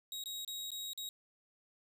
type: tone with dropouts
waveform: sawtooth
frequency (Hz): 3801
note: A#7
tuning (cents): +33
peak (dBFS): -37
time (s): 0.12-1.09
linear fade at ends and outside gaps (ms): 1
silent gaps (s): 0.238-0.258 / 0.448-0.477 / 0.705-0.717 / 0.933-0.976
effects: 13-bit